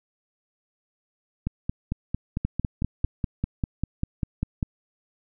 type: two click trains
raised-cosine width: 5 ms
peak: -12 / -13 dBFS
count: 12 / 8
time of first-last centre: 2.45-4.628 / 1.47-3.047 s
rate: 5.05 / 4.44 Hz
effects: none